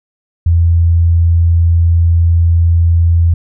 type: tone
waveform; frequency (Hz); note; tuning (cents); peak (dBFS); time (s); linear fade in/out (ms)
sine; 84.3; E2; +39; -6; 0.46-3.34; 5
effects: none